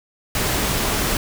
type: noise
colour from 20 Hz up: pink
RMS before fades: -21 dBFS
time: 0.35-1.17 s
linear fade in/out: 2 ms
effects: none